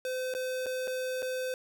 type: tone with dropouts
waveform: square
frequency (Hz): 512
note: C5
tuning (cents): -38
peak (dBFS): -32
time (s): 0.05-1.54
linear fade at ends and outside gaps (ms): 1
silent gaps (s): 0.339-0.349 / 0.66-0.665 / 0.874-0.878 / 1.222-1.227
effects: none